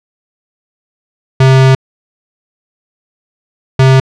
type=tone bursts at uneven times; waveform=square; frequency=132.3 Hz; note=C3; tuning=20 cents sharp; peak=-4 dBFS; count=2; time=1.4-1.75 / 3.79-4 s; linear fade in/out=5 ms; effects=low-pass 5000 Hz 12 dB/octave